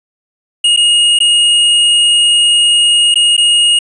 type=tone with dropouts; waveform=square; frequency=2865 Hz; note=F7; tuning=44 cents sharp; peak=-7 dBFS; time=0.64-3.79 s; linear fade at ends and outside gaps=5 ms; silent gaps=0.764-0.772 / 1.189-1.202 / 3.143-3.156 / 3.367-3.377 s; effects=resampled to 22050 Hz